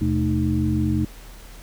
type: tone cluster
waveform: sine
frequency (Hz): 80.7 / 126.5 / 218.4 / 308.2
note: E2 / B2 / A3 / D#4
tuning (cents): -36 / +42 / -13 / -16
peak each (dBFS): -24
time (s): 0.01-1.05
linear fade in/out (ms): 5
effects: added 40 Hz sine -40 dBFS peak until 1.62 s + pink hiss -46 dBFS RMS until 1.62 s